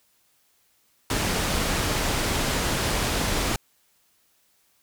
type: low-pass noise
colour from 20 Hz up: pink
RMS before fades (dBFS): -25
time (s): 1.1-3.56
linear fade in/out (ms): 2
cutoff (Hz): 9900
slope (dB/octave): 12
effects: white hiss -65 dBFS RMS until 4.82 s